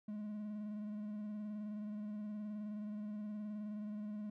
triangle tone with vibrato, 210.1 Hz, G#3, 20 cents sharp, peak -39 dBFS, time 0.08-4.3 s, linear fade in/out 5 ms, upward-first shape square, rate 19 Hz, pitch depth 24 cents each way, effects none

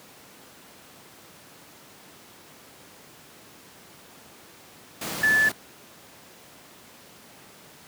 sine tone in noise, 1739 Hz, A6, 21 cents flat, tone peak -17 dBFS, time 5.23-5.49 s, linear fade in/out 5 ms, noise pink, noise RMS -31 dBFS, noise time 5.01-5.52 s, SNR +11 dB, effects pink hiss -49 dBFS RMS until 7.87 s + high-pass 150 Hz 12 dB/octave

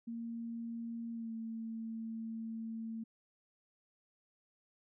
sine tone with pitch glide, 231.4 to 225.1 Hz, A#3 to A3, -13 to +40 cents, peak -39 dBFS, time 0.07-3.04 s, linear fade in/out 10 ms, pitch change -47 cents, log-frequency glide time 1.12-1.33 s, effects none

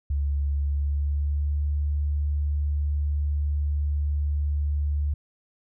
sine tone with pitch glide, 71.1 to 73.06 Hz, C#2 to D2, +45 to -8 cents, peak -22 dBFS, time 0.1-5.14 s, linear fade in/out 5 ms, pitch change +47 cents, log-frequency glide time 0.56-1.58 s, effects none

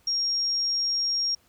sine tone, 5580 Hz, F8, 2 cents flat, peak -23 dBFS, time 0.07-1.35 s, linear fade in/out 5 ms, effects pink hiss -63 dBFS RMS until 1.48 s

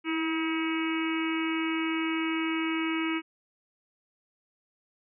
harmonic tone with a mistuned harmonic, 320.5 Hz, E4, 49 cents flat, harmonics 1 / 3 / 4 / 5 / 6 / 7 / 8 / 9, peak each -28 / -40 / -38 / -42 / -43 / -35 / -40 / -40 dBFS, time 0.04-3.22 s, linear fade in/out 50 ms, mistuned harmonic 1, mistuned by +20 cents, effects none

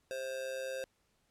square tone with amplitude modulation, 528 Hz, C5, 16 cents sharp, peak -35 dBFS, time 0.11-0.84 s, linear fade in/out 0 ms, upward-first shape sine, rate 129 Hz, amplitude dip 60%, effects pink hiss -75 dBFS RMS until 1.3 s + low-pass 12000 Hz 12 dB/octave

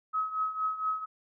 sine tone with tremolo, 1278 Hz, D#6, 46 cents sharp, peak -25 dBFS, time 0.13-1.06 s, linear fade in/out 20 ms, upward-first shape triangle, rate 4.3 Hz, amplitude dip 80%, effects none

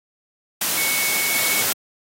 sine tone in noise, 2217 Hz, C#7, in tune, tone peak -23 dBFS, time 0.77-1.62 s, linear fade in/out 5 ms, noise white, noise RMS -21 dBFS, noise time 0.61-1.73 s, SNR -5 dB, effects high-pass 150 Hz 12 dB/octave + AAC 48 kbps

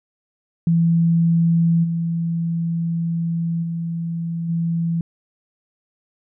sine tone with level steps, 167.2 Hz, E3, 25 cents sharp, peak -13 / -19 / -22 / -18 dBFS, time 0.67-5.01 s, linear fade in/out 2 ms, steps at 1.83 / 3.62 / 4.48 s, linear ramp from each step 20 ms, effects none

